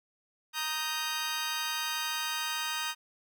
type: chord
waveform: 15% pulse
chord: Eb major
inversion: second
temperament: just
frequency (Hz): 933.4 / 1244.5 / 1555.6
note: Bb5 / Eb6 / G6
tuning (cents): +2 / 0 / -14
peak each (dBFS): -30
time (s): 0.53-2.95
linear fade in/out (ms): 50
effects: none